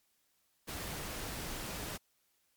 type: noise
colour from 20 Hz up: pink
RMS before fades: -41 dBFS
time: 0.67-1.98 s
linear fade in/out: 20 ms
effects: white hiss -75 dBFS RMS until 2.56 s + MP3 96 kbps